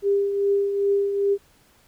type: tone with tremolo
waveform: sine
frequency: 400 Hz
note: G4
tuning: 35 cents sharp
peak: -16 dBFS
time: 0.02-1.38 s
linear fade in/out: 50 ms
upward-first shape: triangle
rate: 2.5 Hz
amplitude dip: 55%
effects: pink hiss -58 dBFS RMS until 1.87 s